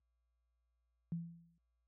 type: tone with exponential decay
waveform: sine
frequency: 168.5 Hz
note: E3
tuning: 38 cents sharp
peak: -34 dBFS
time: 1.12-1.58 s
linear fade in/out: 0 ms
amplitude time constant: 100 ms
effects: added 60 Hz sine -70 dBFS peak until 1.87 s + high-pass 100 Hz 12 dB/octave